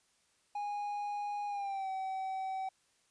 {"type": "tone with pitch glide", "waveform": "triangle", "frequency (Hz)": [823, 763.5], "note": ["G#5", "G5"], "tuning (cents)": [-16, -46], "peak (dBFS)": -33, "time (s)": [0.55, 2.69], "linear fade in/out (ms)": 5, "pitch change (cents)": -130, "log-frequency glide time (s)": [1.47, 1.89], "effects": ["white hiss -72 dBFS RMS until 3.1 s", "resampled to 22050 Hz"]}